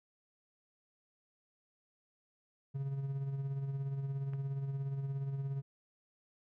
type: tone with tremolo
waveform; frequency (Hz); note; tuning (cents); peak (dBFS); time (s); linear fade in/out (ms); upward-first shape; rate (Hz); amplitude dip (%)
triangle; 137.4; C#3; -15; -31; 2.74-5.62; 20; sine; 17; 45
type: click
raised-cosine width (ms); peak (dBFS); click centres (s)
0.5; -38; 4.335
effects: none